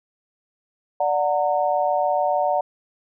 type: chord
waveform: sine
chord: D augmented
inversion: none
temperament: just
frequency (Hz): 587.3 / 734.2 / 917.7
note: D5 / F#5 / A#5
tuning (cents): 0 / -14 / -27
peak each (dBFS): -22 / -21 / -25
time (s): 1-2.61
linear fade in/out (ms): 5
effects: none